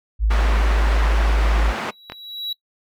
sine tone, 53.1 Hz, G#1, 39 cents sharp, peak -14 dBFS, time 0.19-1.74 s, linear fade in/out 50 ms
white band-pass noise, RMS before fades -27 dBFS, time 0.3-1.91 s, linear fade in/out 10 ms, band 150 to 1600 Hz, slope 12 dB/octave
triangle tone with exponential growth, 3895 Hz, B7, 25 cents flat, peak -20 dBFS, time 1.65-2.53 s, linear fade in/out 5 ms, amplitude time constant 190 ms
clicks, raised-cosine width 0.3 ms, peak -15 dBFS, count 2, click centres 2.099 / 2.121 s
effects noise-tail reverb RT60 0.1 s tail -20 dB re dry

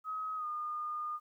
sine tone with pitch glide, 1270 to 1219 Hz, D#6 to D#6, +35 to -36 cents, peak -35 dBFS, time 0.04-1.2 s, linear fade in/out 50 ms, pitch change -71 cents, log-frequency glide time 0.36-0.46 s, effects 12-bit

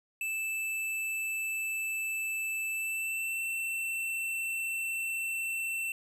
square tone with pitch glide, 2637 to 2686 Hz, E7 to E7, 0 to +32 cents, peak -32 dBFS, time 0.21-5.92 s, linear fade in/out 2 ms, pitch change +32 cents, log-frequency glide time 2.69-3.42 s, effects none

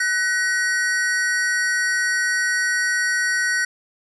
square tone pair together, 1499.3 / 1900 Hz, F#6 / A#6, +22 / +33 cents, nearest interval major third, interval 411 cents, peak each -22 dBFS, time 0-3.65 s, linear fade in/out 5 ms, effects resampled to 22050 Hz + 9-bit

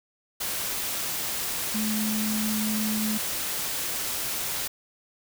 sine tone in noise, 215.1 Hz, A3, 39 cents flat, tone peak -26 dBFS, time 1.74-3.18 s, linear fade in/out 10 ms, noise white, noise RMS -30 dBFS, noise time 0.4-4.68 s, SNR +1 dB, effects none

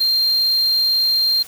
triangle tone, 4186 Hz, C8, in tune, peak -13 dBFS, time 0-1.43 s, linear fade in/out 10 ms, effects white hiss -39 dBFS RMS until 1.47 s

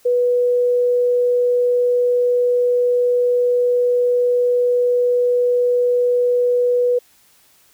sine tone, 490.2 Hz, B4, 13 cents flat, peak -13 dBFS, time 0.05-6.99 s, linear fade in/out 10 ms, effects white hiss -54 dBFS RMS until 7.73 s

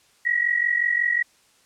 sine tone pair together, 1900 / 1945.5 Hz, A#6 / B6, +33 / -27 cents, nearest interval unison, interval 40 cents, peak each -21 / -23 dBFS, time 0.25-1.23 s, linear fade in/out 10 ms, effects white hiss -59 dBFS RMS until 1.65 s + low-pass 9000 Hz 12 dB/octave

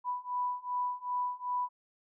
sine beating tone pair, 987.8 / 990.4 Hz, B5 / B5, 0 / +5 cents, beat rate 2.6 Hz, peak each -35 / -34 dBFS, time 0.04-1.69 s, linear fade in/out 50 ms, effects none

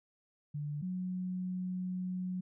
sine tone pair in turn, 147.2 / 183.23 Hz, D3 / F#3, +4 / -17 cents, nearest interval major third, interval 379 cents, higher second, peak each -35 / -34 dBFS, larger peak second, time 0.54-0.82 / 0.82-2.41 s, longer second, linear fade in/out 10 ms, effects none

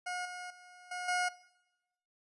20% pulse tone with level steps, 721 Hz, F#5, 45 cents flat, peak -31 / -37 / -49 / -33 / -25 dBFS, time 0.06-1.29 s, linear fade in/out 10 ms, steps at 0.25 / 0.5 / 0.91 / 1.08 s, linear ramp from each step 5 ms, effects noise-tail reverb RT60 0.9 s tail -19 dB re dry + resampled to 24000 Hz

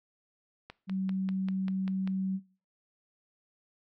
click train, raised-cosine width 0.3 ms, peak -27 dBFS, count 8, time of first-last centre 0.7-2.075 s, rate 5.09 Hz
sine tone, 190.2 Hz, F#3, 48 cents sharp, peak -29 dBFS, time 0.87-2.4 s, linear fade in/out 50 ms
effects noise-tail reverb RT60 0.4 s tail -20 dB re dry

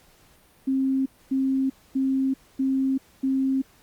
sine tone bursts, 266.6 Hz, C4, 33 cents sharp, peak -20 dBFS, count 5, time 0.67-3.62 s, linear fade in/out 10 ms, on 390 ms, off 250 ms, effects pink hiss -57 dBFS RMS until 3.82 s + Opus 48 kbps

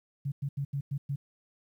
sine tone bursts at uneven times, 140 Hz, C#3, 18 cents sharp, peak -29 dBFS, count 6, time 0.25-0.32 / 0.42-0.49 / 0.57-0.65 / 0.73-0.81 / 0.91-0.98 / 1.09-1.16 s, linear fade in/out 10 ms, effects 11-bit

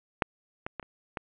clicks, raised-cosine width 0.5 ms, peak -8 / -18 / -19 / -30 / -18 dBFS, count 5, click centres 0.222 / 0.665 / 0.797 / 0.828 / 1.172 s, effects resampled to 8000 Hz + 8-bit

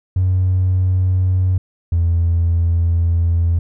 triangle tone pair in turn, 92.5 / 84.62 Hz, F#2 / E2, 0 / +46 cents, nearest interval major second, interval 154 cents, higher first, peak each -9 dBFS, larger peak neither, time 0.16-1.58 / 1.92-3.59 s, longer second, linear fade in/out 5 ms, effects tanh soft clip ceiling -9 dBFS

